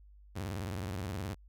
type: tone with vibrato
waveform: sawtooth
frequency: 94.5 Hz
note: F#2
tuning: 37 cents sharp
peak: -32 dBFS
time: 0.35-1.35 s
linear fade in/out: 20 ms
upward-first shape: sine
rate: 19 Hz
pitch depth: 270 cents each way
effects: added 50 Hz sine -54 dBFS peak until 1.48 s